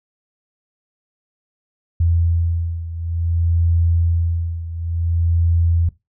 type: beating tone pair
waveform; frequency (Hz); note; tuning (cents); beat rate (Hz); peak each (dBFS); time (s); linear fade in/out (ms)
sine; 84.1 / 84.66; E2 / E2; +35 / +47; 0.56; -17 / -21; 2-5.89; 5
effects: noise-tail reverb RT60 0.2 s tail -18 dB re dry